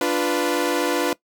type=chord; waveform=sawtooth; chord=B diminished; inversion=first; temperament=equal; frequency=293.7 / 349.2 / 493.9 Hz; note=D4 / F4 / B4; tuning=0 / 0 / 0 cents; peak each=-20 dBFS; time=0.01-1.13 s; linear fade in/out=2 ms; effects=noise-tail reverb RT60 0.1 s tail -20 dB re dry